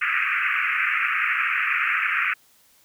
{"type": "band-pass noise", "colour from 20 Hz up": "white", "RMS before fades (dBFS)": -23, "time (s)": [0.01, 2.34], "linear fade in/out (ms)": 10, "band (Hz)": [1200, 2600], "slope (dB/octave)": 96, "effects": ["white hiss -58 dBFS RMS until 2.84 s"]}